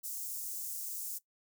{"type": "high-pass noise", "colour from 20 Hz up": "white", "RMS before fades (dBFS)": -40, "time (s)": [0.03, 1.19], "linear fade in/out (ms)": 20, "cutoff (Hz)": 6500, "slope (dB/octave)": 24, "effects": ["noise-tail reverb RT60 0.1 s tail -18 dB re dry"]}